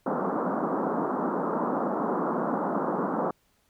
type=band-pass noise; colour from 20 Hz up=pink; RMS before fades=-28 dBFS; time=0.06-3.31 s; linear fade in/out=5 ms; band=180 to 1300 Hz; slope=48 dB/octave; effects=pink hiss -68 dBFS RMS until 3.69 s